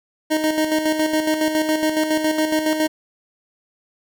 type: tone with tremolo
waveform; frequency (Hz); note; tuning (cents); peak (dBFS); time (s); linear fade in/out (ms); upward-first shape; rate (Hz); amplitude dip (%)
25% pulse; 311.1; D#4; 0; -12; 0.3-2.88; 20; square; 7.2; 50
effects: none